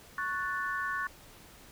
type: chord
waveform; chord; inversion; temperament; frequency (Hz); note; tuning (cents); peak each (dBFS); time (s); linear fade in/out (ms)
sine; F# minor; second; equal; 1108.7 / 1480 / 1760; C#6 / F#6 / A6; 0 / 0 / 0; -35 / -35 / -36; 0.18-1.07; 2
effects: pink hiss -54 dBFS RMS until 1.71 s